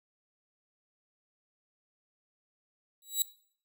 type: tone with exponential growth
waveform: 10% pulse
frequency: 3900 Hz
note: B7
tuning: 23 cents flat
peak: -15 dBFS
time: 3.02-3.22 s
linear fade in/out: 1 ms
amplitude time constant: 42 ms
effects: noise-tail reverb RT60 0.5 s tail -18 dB re dry